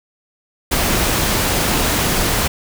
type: noise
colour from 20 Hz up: pink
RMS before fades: -17 dBFS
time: 0.71-2.48 s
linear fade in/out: 10 ms
effects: none